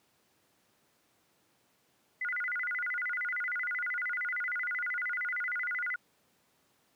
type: tone with vibrato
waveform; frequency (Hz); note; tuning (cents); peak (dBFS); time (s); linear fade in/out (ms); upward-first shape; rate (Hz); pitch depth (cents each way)
sine; 1701; G#6; +41; -31; 2.21-5.96; 5; square; 13; 290
effects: pink hiss -70 dBFS RMS until 6.95 s + high-pass 150 Hz 12 dB/octave